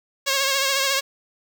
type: tone with vibrato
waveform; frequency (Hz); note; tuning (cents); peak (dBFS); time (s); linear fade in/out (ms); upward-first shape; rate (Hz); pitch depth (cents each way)
5% pulse; 545; C#5; -29; -8; 0.26-1.01; 20; triangle; 14; 51
effects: none